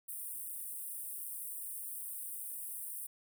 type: high-pass noise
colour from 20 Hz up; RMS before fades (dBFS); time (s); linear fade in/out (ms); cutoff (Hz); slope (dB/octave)
pink; -43; 0.08-3.07; 10; 8600; 96
effects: none